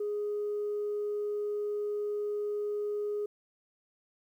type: tone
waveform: sine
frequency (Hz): 415.3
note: G#4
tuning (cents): 0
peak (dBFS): -29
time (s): 0-3.26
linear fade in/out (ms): 5
effects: tanh soft clip ceiling -27 dBFS + 11-bit